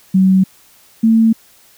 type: tone pair in turn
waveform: sine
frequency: 189.1 / 224.5 Hz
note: F#3 / A3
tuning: +38 / +35 cents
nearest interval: minor third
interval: 297 cents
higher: second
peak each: -7 dBFS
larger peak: neither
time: 0.14-0.44 / 1.03-1.33 s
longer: neither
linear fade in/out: 10 ms
effects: white hiss -48 dBFS RMS until 1.77 s